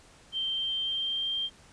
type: tone with pitch glide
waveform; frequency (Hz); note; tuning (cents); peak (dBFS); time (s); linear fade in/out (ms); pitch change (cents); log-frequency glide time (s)
sine; 3136 to 3176; G7 to G7; 0 to +22; -28; 0.32-1.5; 50; +22; 0.49-1.32
effects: pink hiss -56 dBFS RMS until 1.72 s + resampled to 22050 Hz